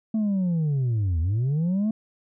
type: linear two-way sweep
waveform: sine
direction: down then up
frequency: 223.5 to 77.78 to 223.5 Hz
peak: -18 dBFS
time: 0.14-1.91 s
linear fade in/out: 5 ms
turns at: 1.2 s
effects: tanh soft clip ceiling -20 dBFS